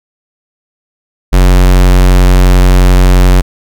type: tone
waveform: square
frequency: 45.74 Hz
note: F#1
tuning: 19 cents flat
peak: -3 dBFS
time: 1.32-3.42 s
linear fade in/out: 20 ms
effects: none